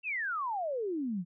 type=exponential sweep; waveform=sine; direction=down; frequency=2744 to 164.81 Hz; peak=-31 dBFS; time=0.03-1.25 s; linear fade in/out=50 ms; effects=none